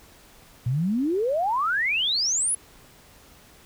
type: exponential sweep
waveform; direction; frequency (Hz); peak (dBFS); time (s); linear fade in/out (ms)
sine; up; 114.6 to 10910; -21; 0.66-2.55; 5
effects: pink hiss -52 dBFS RMS until 3.65 s